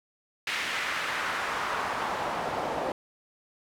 pink noise with band-pass filter sweep, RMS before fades -31 dBFS, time 0.47-2.92 s, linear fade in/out 2 ms, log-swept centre 2300 to 630 Hz, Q 1.5, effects none

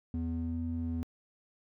triangle ring-modulated tone, 164.9 Hz, E3, 1 cent sharp, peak -25 dBFS, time 0.14-1.03 s, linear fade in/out 0 ms, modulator 82.2 Hz, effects tanh soft clip ceiling -27 dBFS

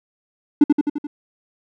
triangle tone with echo, 293.7 Hz, D4, in tune, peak -3 dBFS, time 0.61-0.64 s, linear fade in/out 5 ms, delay 86 ms, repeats 5, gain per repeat -4 dB, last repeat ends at 1.07 s, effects tanh soft clip ceiling -2 dBFS

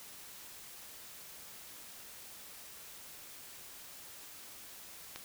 click, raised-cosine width 0.2 ms, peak -25 dBFS, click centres 5.16 s, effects white hiss -51 dBFS RMS until 5.24 s

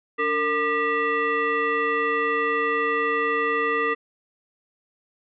sine tone with frequency modulation, 1200 Hz, D6, 37 cents sharp, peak -20 dBFS, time 0.18-3.95 s, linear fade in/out 20 ms, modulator 744 Hz, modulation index 1.4, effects none

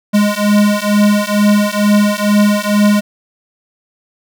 square beating tone pair, 205.9 / 208.1 Hz, G#3 / G#3, -15 / +4 cents, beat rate 2.2 Hz, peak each -13 / -13 dBFS, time 0.13-3.01 s, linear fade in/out 20 ms, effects none

